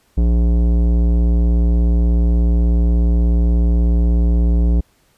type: tone with tanh clipping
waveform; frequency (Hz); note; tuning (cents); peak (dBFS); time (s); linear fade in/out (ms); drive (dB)
sine; 58.27; A#1; 0; -13; 0.17-4.81; 10; 15
effects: pink hiss -58 dBFS RMS until 5.17 s + resampled to 32000 Hz